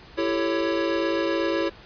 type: chord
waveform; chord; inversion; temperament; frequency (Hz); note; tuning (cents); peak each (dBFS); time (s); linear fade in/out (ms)
square; A dominant seventh; second; equal with one note detuned; 334.2 / 392 / 440 / 554.4; E4 / G4 / A4 / C#5; +24 / 0 / 0 / 0; -26 / -31 / -32 / -28; 0.17-1.7; 20
effects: pink hiss -47 dBFS RMS until 1.85 s + resampled to 11025 Hz